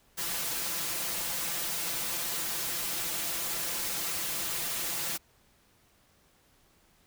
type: noise with comb filter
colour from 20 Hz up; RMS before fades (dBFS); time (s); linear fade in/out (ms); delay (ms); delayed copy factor
white; -33; 0.17-5.18; 20; 5.9; +0.85
effects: pink hiss -65 dBFS RMS until 7.06 s